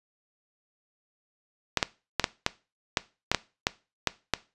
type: clicks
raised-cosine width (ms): 0.2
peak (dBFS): -4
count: 11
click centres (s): 1.773 / 1.828 / 2.197 / 2.242 / 2.464 / 2.972 / 3.316 / 3.347 / 3.669 / 4.073 / 4.337
effects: noise-tail reverb RT60 0.3 s tail -19 dB re dry + resampled to 24000 Hz